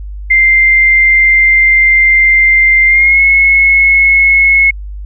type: tone with pitch glide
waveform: sine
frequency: 2093 to 2182 Hz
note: C7 to C#7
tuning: 0 to -28 cents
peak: -4 dBFS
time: 0.3-4.71 s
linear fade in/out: 10 ms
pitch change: +72 cents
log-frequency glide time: 2.87-3.21 s
effects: added 50 Hz sine -21 dBFS peak until 5.05 s